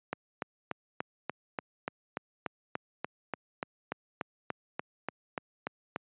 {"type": "click train", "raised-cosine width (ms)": 0.5, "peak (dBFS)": -17, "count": 21, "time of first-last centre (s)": [0.13, 5.961], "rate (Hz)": 3.43, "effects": ["high-pass 150 Hz 12 dB/octave", "resampled to 8000 Hz"]}